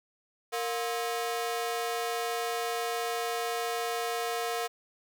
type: ring-modulated tone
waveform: sawtooth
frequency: 587.3 Hz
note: D5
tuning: in tune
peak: -23 dBFS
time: 0.52-4.68 s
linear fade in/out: 20 ms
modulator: 123 Hz
effects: 10-bit